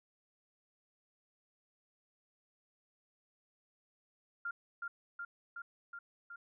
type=tone with echo; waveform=sine; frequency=1396.9 Hz; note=F6; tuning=in tune; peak=-36 dBFS; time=4.45-4.51 s; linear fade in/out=5 ms; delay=370 ms; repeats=5; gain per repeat=-2 dB; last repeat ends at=6.36 s; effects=none